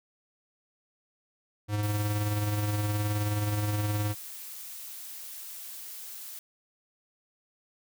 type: tone with tremolo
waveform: square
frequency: 104.4 Hz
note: G#2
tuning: 10 cents sharp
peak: -26 dBFS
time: 1.68-4.15 s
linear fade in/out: 50 ms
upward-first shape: sine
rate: 19 Hz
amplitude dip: 35%
type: noise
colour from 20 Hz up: blue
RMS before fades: -42 dBFS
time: 1.83-6.39 s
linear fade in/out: 2 ms
effects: none